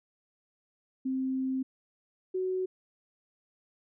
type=tone pair in turn; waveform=sine; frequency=262.3 / 372.1 Hz; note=C4 / F#4; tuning=+4 / +10 cents; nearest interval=tritone; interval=606 cents; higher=second; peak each=-28 dBFS; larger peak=neither; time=1.05-1.63 / 2.34-2.66 s; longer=first; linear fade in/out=10 ms; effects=none